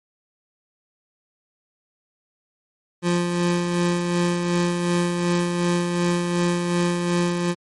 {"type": "tone with tremolo", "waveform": "25% pulse", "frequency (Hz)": 174.61, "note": "F3", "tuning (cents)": 0, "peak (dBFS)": -14, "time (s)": [3.02, 7.55], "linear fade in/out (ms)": 50, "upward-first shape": "sine", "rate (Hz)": 2.7, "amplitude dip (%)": 40, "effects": ["MP3 48 kbps"]}